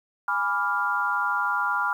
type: chord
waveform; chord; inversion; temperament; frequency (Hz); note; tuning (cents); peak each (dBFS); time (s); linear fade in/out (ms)
sine; G# diminished seventh; none; equal with one note detuned; 825.8 / 987.8 / 1174.7 / 1396.9; G#5 / B5 / D6 / F6; -10 / 0 / 0 / 0; -31 / -28 / -30 / -25; 0.28-1.93; 2
effects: 9-bit